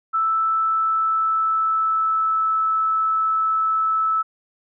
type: tone with pitch glide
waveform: sine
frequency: 1318.5 to 1307.9 Hz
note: E6 to E6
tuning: 0 to -14 cents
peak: -17 dBFS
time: 0.13-4.23 s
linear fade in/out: 20 ms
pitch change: -14 cents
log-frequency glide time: 0.43-2.61 s
effects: none